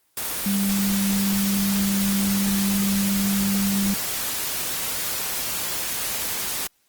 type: tone in noise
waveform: sine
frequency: 197.8 Hz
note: G3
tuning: 16 cents sharp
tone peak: -20 dBFS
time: 0.46-3.94 s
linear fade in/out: 2 ms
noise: white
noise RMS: -27 dBFS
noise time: 0.17-6.67 s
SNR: +4 dB
effects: white hiss -65 dBFS RMS until 6.88 s + Opus 24 kbps